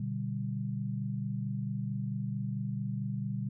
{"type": "chord", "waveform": "sine", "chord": "G major", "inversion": "first", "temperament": "just", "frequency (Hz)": [122.5, 147, 196], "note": ["B2", "D3", "G3"], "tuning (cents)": [-14, 2, 0], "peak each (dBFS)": [-35, -38, -36], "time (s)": [0, 3.49], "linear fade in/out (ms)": 5, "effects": []}